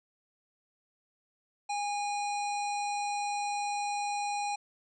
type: harmonic tone with a mistuned harmonic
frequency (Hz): 819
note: G#5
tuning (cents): -24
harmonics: 1 / 3 / 5 / 7 / 9 / 10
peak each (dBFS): -31 / -40 / -44 / -47 / -48 / -50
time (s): 1.69-4.56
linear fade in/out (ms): 10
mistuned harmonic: 7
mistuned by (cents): -16
effects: none